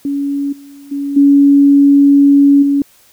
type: tone with level steps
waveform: sine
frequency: 281.7 Hz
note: C#4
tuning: 28 cents sharp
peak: -14 / -33 / -16 / -4 / -9 dBFS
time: 0.05-2.82 s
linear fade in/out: 2 ms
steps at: 0.52 / 0.91 / 1.16 / 2.62 s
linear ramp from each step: 10 ms
effects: white hiss -48 dBFS RMS until 3.12 s